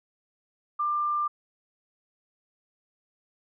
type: tone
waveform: sine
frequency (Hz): 1191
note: D6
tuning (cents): +24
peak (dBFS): -24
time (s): 0.79-1.28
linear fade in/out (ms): 10
effects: none